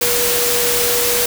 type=tone in noise; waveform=sine; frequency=482 Hz; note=B4; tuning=42 cents flat; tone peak=-20 dBFS; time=0.01-1.26 s; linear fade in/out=5 ms; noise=white; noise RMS=-17 dBFS; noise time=0.01-1.26 s; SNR=-6 dB; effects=none